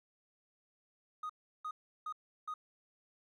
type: tone bursts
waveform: triangle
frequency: 1244.5 Hz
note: D#6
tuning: in tune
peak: -35 dBFS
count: 4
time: 1.23-2.54 s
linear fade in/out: 5 ms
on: 65 ms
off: 350 ms
effects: tanh soft clip ceiling -33 dBFS